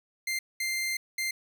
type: tone bursts at uneven times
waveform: sawtooth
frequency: 2093 Hz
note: C7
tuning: in tune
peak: -25 dBFS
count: 3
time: 0.27-0.39 / 0.6-0.97 / 1.18-1.31 s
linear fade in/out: 5 ms
effects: none